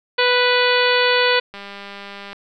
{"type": "harmonic tone", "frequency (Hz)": 493.9, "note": "B4", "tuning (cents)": 0, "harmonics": [1, 2, 3, 4, 5, 6, 7, 8, 9], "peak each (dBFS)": [-18, -22, -21, -23, -23, -25, -25, -28, -26], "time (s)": [0.18, 1.4], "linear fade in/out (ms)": 10}
{"type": "click train", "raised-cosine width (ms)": 0.3, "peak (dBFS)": -19, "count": 159, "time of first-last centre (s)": [1.54, 2.33], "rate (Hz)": 200}
{"effects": []}